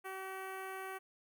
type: tone with notch filter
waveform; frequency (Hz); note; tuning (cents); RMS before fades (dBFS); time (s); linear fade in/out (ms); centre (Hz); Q
10% pulse; 381.2; G4; -48; -44; 0.04-0.99; 20; 5300; 0.67
effects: none